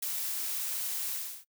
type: noise with ADSR envelope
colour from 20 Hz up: blue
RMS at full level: -32 dBFS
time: 0.02-1.45 s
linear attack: 7 ms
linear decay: 10 ms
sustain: -2 dB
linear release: 330 ms
effects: noise-tail reverb RT60 0.1 s tail -23 dB re dry